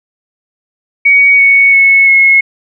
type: tone with pitch steps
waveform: sine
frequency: 2247 / 2222 / 2198 / 2174 Hz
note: C#7 / C#7 / C#7 / C#7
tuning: +23 / +4 / -15 / -34 cents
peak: -3 dBFS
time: 1.05-2.41 s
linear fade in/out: 10 ms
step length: 340 ms
effects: none